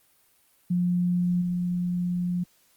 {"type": "tone with level steps", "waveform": "sine", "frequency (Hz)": 177.3, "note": "F3", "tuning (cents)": 26, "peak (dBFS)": [-21, -24], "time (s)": [0.7, 2.44], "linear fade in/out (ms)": 10, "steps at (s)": 1.41, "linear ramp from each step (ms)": 10, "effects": ["white hiss -63 dBFS RMS until 2.76 s", "Opus 32 kbps"]}